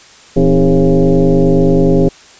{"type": "tone with frequency modulation", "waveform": "sine", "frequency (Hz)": 117.2, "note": "A#2", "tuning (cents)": 10, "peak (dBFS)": -6, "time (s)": [0.36, 2.09], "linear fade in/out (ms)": 10, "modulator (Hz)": 142, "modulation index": 2.8, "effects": ["white hiss -40 dBFS RMS until 2.39 s", "resampled to 16000 Hz"]}